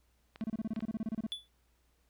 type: clicks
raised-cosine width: 0.3 ms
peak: -32 dBFS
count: 4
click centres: 0.359 / 0.411 / 0.762 / 0.805 s
type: tone bursts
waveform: triangle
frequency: 220 Hz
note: A3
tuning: in tune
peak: -30 dBFS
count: 15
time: 0.41-1.266 s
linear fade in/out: 2 ms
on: 30 ms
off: 29 ms
type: tone with exponential decay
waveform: triangle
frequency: 3450 Hz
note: A7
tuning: 35 cents flat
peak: -30 dBFS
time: 1.32-1.48 s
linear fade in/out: 0 ms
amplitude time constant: 33 ms
effects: added 60 Hz sine -70 dBFS peak until 2.09 s + pink hiss -75 dBFS RMS until 2.09 s